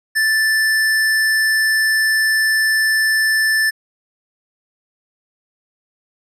square tone, 1760 Hz, A6, in tune, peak -14 dBFS, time 0.15-3.71 s, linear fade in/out 20 ms, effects resampled to 32000 Hz

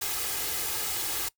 white noise with comb filter, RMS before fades -31 dBFS, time 0.01-1.29 s, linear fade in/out 10 ms, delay 2.4 ms, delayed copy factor +0.65, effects noise-tail reverb RT60 0.1 s tail -21 dB re dry

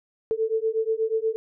sine beating tone pair, 440 / 448.3 Hz, A4 / A4, 0 / +32 cents, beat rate 8.3 Hz, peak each -25 dBFS, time 0.31-1.36 s, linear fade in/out 0 ms, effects none

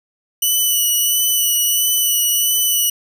5% pulse tone with vibrato, 2962 Hz, F#7, 1 cent sharp, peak -6 dBFS, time 0.42-2.9 s, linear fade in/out 5 ms, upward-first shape sine, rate 1.5 Hz, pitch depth 21 cents each way, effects none

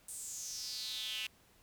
square tone with high-pass filter sweep, 116.8 Hz, A#2, 4 cents sharp, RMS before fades -42 dBFS, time 0.08-1.27 s, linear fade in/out 5 ms, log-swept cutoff 9000 to 2700 Hz, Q 5.6, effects pink hiss -66 dBFS RMS until 1.62 s

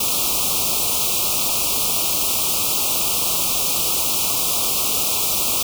white band-stop noise, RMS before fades -20 dBFS, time 0-5.63 s, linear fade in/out 5 ms, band 1300 to 2400 Hz, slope 96 dB/octave, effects none

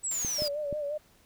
sine linear sweep, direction down, 8000 to 4693 Hz, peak -29 dBFS, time 0.03-0.49 s, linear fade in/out 20 ms
white noise, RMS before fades -41 dBFS, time 0.11-0.48 s, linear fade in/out 0 ms
clicks, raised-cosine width 3 ms, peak -24 dBFS, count 3, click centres 0.248 / 0.421 / 0.727 s
sine tone with vibrato, 587.3 Hz, D5, in tune, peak -30 dBFS, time 0.38-0.98 s, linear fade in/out 10 ms, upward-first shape sine, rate 5.7 Hz, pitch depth 61 cents each way
effects pink hiss -62 dBFS RMS until 1.25 s

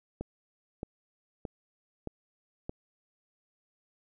click train, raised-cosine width 2 ms, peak -22 dBFS, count 5, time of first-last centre 0.21-2.694 s, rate 1.61 Hz, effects none

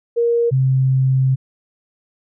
sine tone pair in turn, 469.8 / 131.83 Hz, A#4 / C3, +13 / +13 cents, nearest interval octave + minor seventh, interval 2200 cents, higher first, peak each -13 / -12 dBFS, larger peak second, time 0.16-0.51 / 0.51-1.36 s, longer second, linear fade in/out 20 ms, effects none

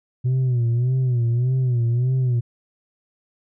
sine tone with vibrato, 123.47 Hz, B2, in tune, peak -14 dBFS, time 0.24-2.41 s, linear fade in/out 20 ms, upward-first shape sine, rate 1.7 Hz, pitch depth 100 cents each way, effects tanh soft clip ceiling -16 dBFS

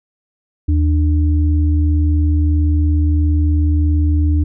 sine tone pair together, 78.51 / 296.4 Hz, D#2 / D4, +16 / +16 cents, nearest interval octave + major seventh, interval 2300 cents, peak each -11 / -21 dBFS, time 0.68-4.44 s, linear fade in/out 10 ms, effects none

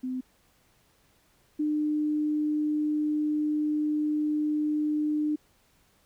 sine tone pair in turn, 256.2 / 301.6 Hz, C4 / D4, -36 / +46 cents, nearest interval minor third, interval 282 cents, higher second, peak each -29 / -24 dBFS, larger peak second, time 0.03-0.21 / 1.59-5.36 s, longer second, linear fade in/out 10 ms, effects pink hiss -65 dBFS RMS until 6.05 s

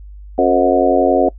harmonic tone with a mistuned harmonic, 90.9 Hz, F#2, 30 cents flat, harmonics 3 / 4 / 5 / 6 / 7 / 8, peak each -17 / -17 / -17 / -17 / -17 / -17 dBFS, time 0.38-1.29 s, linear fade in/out 5 ms, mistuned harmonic 6, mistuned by -38 cents, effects noise-tail reverb RT60 0.1 s tail -23 dB re dry + added 50 Hz sine -32 dBFS peak until 1.38 s

